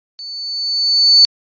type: tone with level ramp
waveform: sine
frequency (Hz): 4490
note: C#8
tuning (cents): +21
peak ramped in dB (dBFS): -27 to -3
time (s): 0.19-1.25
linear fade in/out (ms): 0
effects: resampled to 11025 Hz